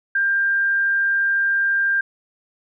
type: tone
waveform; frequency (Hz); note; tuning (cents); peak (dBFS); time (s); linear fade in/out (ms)
sine; 1593; G6; +27; -16; 0.15-2.01; 5
effects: none